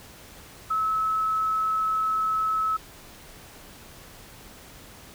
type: tone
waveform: sine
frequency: 1296 Hz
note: E6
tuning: 30 cents flat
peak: -22 dBFS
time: 0.7-2.77 s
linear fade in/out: 10 ms
effects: pink hiss -47 dBFS RMS until 5.14 s